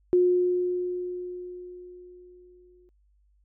sine tone with exponential decay, 359.2 Hz, F4, 49 cents sharp, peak -16 dBFS, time 0.13-2.89 s, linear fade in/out 0 ms, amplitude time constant 600 ms, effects added 50 Hz sine -61 dBFS peak until 3.44 s

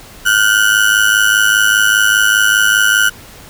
35% pulse ring-modulated tone, 1480 Hz, F#6, in tune, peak -4 dBFS, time 0.25-3.1 s, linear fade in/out 20 ms, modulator 52.5 Hz, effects pink hiss -37 dBFS RMS until 3.49 s

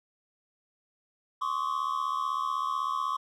triangle tone cluster, 1053 / 1129 / 1251 Hz, C6 / C#6 / D#6, +11 / +31 / +9 cents, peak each -30 / -29 / -35 dBFS, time 1.41-3.17 s, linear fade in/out 10 ms, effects none

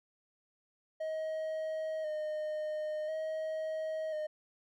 triangle tone with vibrato, 622.3 Hz, D#5, in tune, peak -32 dBFS, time 1-4.27 s, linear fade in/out 10 ms, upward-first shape square, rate 0.48 Hz, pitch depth 25 cents each way, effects none

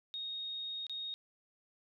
sine tone with dropouts, 3729 Hz, A#7, in tune, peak -38 dBFS, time 0.14-1.14 s, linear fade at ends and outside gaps 0 ms, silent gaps 0.867-0.896 s, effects none

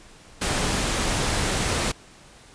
pink noise, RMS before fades -24 dBFS, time 0.41-1.92 s, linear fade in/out 10 ms, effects pink hiss -49 dBFS RMS until 2.54 s + resampled to 22050 Hz

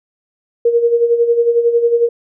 sine tone with tremolo, 470.1 Hz, A#4, 15 cents sharp, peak -7 dBFS, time 0.65-2.09 s, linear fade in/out 5 ms, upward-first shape sine, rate 11 Hz, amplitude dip 65%, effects none

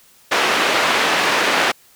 white band-pass noise, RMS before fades -17 dBFS, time 0.31-1.72 s, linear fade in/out 10 ms, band 300 to 2400 Hz, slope 12 dB/octave, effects white hiss -51 dBFS RMS until 1.95 s

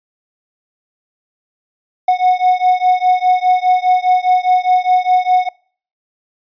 triangle beating tone pair, 731 / 735.9 Hz, F#5 / F#5, -21 / -10 cents, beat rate 4.9 Hz, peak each -11 dBFS, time 2.08-5.49 s, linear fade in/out 5 ms, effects noise-tail reverb RT60 0.5 s tail -25 dB re dry + resampled to 11025 Hz

